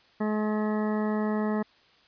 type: harmonic tone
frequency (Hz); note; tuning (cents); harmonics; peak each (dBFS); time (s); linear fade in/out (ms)
213.1; G#3; +45; 1 / 2 / 3 / 4 / 5 / 6 / 8 / 9; -26 / -32 / -36 / -38 / -40 / -42 / -44 / -45; 0.2-1.63; 10
effects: white hiss -60 dBFS RMS until 2.07 s + resampled to 11025 Hz